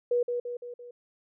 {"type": "tone with echo", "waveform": "sine", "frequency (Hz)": 484.7, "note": "B4", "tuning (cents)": -32, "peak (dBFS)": -22, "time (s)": [0.11, 0.23], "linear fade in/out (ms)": 5, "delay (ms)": 170, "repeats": 4, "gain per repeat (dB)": -5, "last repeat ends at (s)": 0.91, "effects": []}